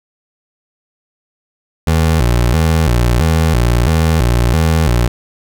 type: tone with vibrato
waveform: 25% pulse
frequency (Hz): 69.3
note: C#2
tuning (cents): 0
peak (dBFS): -6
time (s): 1.87-5.08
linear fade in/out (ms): 5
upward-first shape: square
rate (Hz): 1.5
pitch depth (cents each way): 260
effects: none